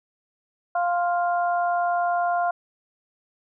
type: harmonic tone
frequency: 350 Hz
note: F4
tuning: 4 cents sharp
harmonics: 2 / 3 / 4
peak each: -21 / -30 / -30 dBFS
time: 0.75-2.51 s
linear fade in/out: 5 ms
effects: none